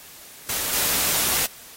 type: noise with level steps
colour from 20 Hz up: white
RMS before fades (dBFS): -26 / -22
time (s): 0.49-1.46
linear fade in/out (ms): 2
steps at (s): 0.73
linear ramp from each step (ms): 2
effects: white hiss -44 dBFS RMS until 1.76 s + AAC 48 kbps